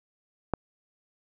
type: click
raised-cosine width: 1 ms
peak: -11 dBFS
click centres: 0.537 s
effects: none